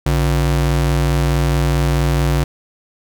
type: ring-modulated tone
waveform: square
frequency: 103.83 Hz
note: G#2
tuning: in tune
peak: -11 dBFS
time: 0.06-2.44 s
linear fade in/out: 5 ms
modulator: 42.3 Hz
effects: none